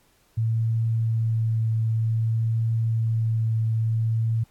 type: tone with vibrato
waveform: sine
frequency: 112.7 Hz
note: A2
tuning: 42 cents sharp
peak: -20 dBFS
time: 0.37-4.44 s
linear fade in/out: 10 ms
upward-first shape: triangle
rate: 0.54 Hz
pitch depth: 14 cents each way
effects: pink hiss -62 dBFS RMS until 4.5 s + AAC 64 kbps